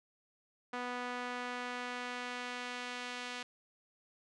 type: tone with band-pass filter sweep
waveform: sawtooth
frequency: 246.5 Hz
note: B3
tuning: 3 cents flat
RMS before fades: -41 dBFS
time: 0.73-3.43 s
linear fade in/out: 5 ms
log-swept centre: 1300 to 2900 Hz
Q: 0.85
effects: resampled to 22050 Hz